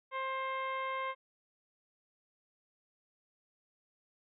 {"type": "harmonic tone", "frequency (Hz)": 529, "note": "C5", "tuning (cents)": 19, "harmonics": [1, 2, 3, 4, 5, 6, 7], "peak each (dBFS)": [-41, -36, -47, -42, -54, -52, -58], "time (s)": [0.11, 1.15], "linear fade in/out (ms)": 50, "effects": []}